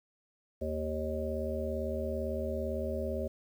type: harmonic tone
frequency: 77.78 Hz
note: D#2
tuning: in tune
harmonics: 1 / 3 / 5 / 7 / 8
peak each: -37 / -39 / -39 / -37 / -39 dBFS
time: 0.61-3.28 s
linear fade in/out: 10 ms
effects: 10-bit